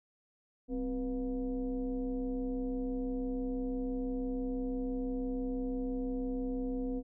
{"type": "tone with frequency modulation", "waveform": "sine", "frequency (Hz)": 260, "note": "C4", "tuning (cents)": -11, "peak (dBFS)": -32, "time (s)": [0.68, 7.03], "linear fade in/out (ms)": 50, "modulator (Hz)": 227, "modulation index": 0.88, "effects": []}